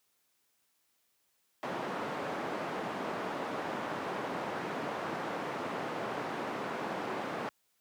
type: band-pass noise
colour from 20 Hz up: white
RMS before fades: -37 dBFS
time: 1.63-7.49 s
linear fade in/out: 0 ms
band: 170 to 1000 Hz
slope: 12 dB/octave
effects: white hiss -75 dBFS RMS until 7.8 s + high-pass 100 Hz 12 dB/octave